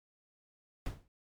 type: noise with exponential decay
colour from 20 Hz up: brown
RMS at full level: -33 dBFS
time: 0.86-1.08 s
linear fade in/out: 1 ms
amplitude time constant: 46 ms
effects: MP3 96 kbps